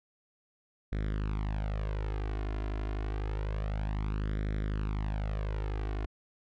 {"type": "tone with flanger", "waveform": "sawtooth", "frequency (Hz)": 52, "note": "G#1", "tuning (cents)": 3, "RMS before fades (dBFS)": -33, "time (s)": [0.92, 6.06], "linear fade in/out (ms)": 5, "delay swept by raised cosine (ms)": [0.53, 2.93], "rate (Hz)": 0.28, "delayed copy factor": 0.75, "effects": ["low-pass 3000 Hz 12 dB/octave"]}